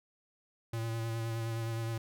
square tone with vibrato, 114.1 Hz, A#2, 37 cents flat, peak -34 dBFS, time 0.73-1.98 s, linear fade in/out 5 ms, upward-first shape sine, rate 9.6 Hz, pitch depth 22 cents each way, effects none

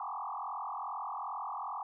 sine tone with frequency modulation, 982 Hz, B5, 10 cents flat, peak -36 dBFS, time 0-1.83 s, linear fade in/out 2 ms, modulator 42.5 Hz, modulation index 5.2, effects none

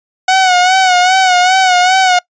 sawtooth tone with vibrato, 739 Hz, F#5, 2 cents flat, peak -3 dBFS, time 0.28-2.19 s, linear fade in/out 5 ms, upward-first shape sine, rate 2.5 Hz, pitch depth 57 cents each way, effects noise-tail reverb RT60 0.1 s tail -24 dB re dry + resampled to 16000 Hz

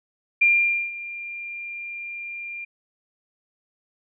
sine tone with ADSR envelope, 2392 Hz, D7, 31 cents sharp, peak -13 dBFS, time 0.41-2.65 s, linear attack 10 ms, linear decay 490 ms, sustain -18 dB, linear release 10 ms, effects none

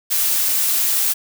blue noise, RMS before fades -18 dBFS, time 0.1-1.14 s, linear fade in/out 20 ms, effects none

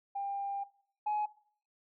sine tone pair in turn, 797 / 841.7 Hz, G5 / G#5, +28 / +23 cents, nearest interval minor second, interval 95 cents, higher second, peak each -33 / -28 dBFS, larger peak second, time 0.15-0.64 / 1.06-1.26 s, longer first, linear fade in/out 10 ms, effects noise-tail reverb RT60 0.5 s tail -18 dB re dry + tanh soft clip ceiling -27 dBFS

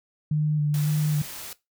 sine tone with vibrato, 150 Hz, D3, 37 cents sharp, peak -20 dBFS, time 0.31-1.22 s, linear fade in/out 5 ms, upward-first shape square, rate 1.8 Hz, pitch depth 20 cents each way
white noise, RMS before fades -38 dBFS, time 0.74-1.53 s, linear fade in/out 2 ms
effects noise-tail reverb RT60 0.2 s tail -18 dB re dry

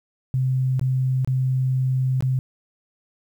sine tone with dropouts, 130 Hz, C3, 11 cents flat, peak -18 dBFS, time 0.34-2.39 s, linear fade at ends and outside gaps 0 ms, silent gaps 0.795-0.813 / 1.247-1.275 / 2.207-2.224 s, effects 9-bit

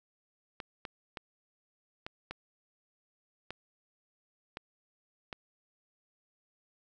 clicks, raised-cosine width 0.3 ms, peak -23 dBFS, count 8, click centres 0.602 / 0.852 / 1.172 / 2.065 / 2.31 / 3.506 / 4.571 / 5.328 s, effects none

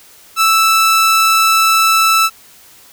sawtooth tone, 1318.5 Hz, E6, in tune, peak -5 dBFS, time 0.36-2.3 s, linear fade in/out 50 ms, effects white hiss -43 dBFS RMS until 2.92 s

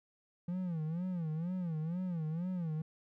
triangle tone with vibrato, 169.5 Hz, E3, 49 cents sharp, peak -32 dBFS, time 0.48-2.82 s, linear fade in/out 5 ms, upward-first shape sine, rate 2.1 Hz, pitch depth 160 cents each way, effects none

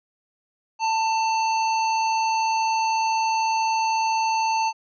harmonic tone, 891 Hz, A5, 22 cents sharp, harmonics 1 / 3 / 5 / 7, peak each -20 / -30 / -34 / -37 dBFS, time 0.79-4.73 s, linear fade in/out 50 ms, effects none

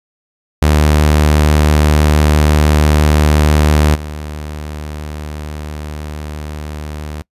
sawtooth tone with level steps, 75.5 Hz, D2, 48 cents sharp, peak -4 / -19 dBFS, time 0.62-7.22 s, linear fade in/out 0 ms, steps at 3.94 s, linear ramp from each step 20 ms, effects noise-tail reverb RT60 0.1 s tail -24 dB re dry + resampled to 32000 Hz

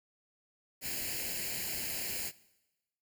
white noise with comb filter, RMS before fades -37 dBFS, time 0.81-2.32 s, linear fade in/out 50 ms, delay 0.42 ms, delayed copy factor +0.8, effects noise-tail reverb RT60 1.0 s tail -20 dB re dry

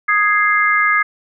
sine chord, Ab major, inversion second, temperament equal, 1244.5 / 1661.2 / 2093 Hz, Eb6 / Ab6 / C7, 0 / 0 / 0 cents, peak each -16 dBFS, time 0.08-1.03 s, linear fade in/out 10 ms, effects none

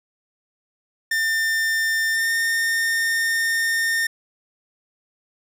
45% pulse tone with pitch glide, 1800 to 1820.9 Hz, A6 to A#6, +39 to -41 cents, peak -19 dBFS, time 1.11-4.07 s, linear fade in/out 5 ms, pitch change +20 cents, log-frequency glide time 2.13-2.32 s, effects none

